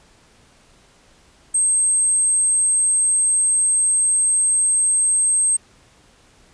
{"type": "tone", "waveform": "sine", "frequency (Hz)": 8372, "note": "C9", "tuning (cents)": 0, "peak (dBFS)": -14, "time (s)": [1.54, 5.57], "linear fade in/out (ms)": 10, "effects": ["pink hiss -53 dBFS RMS until 6.53 s", "resampled to 22050 Hz"]}